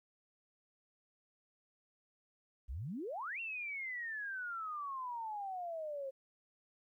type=exponential two-way sweep; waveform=sine; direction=up then down; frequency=52.6 to 2757 to 527 Hz; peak=-39 dBFS; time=2.68-6.11 s; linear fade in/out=20 ms; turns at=3.4 s; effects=13-bit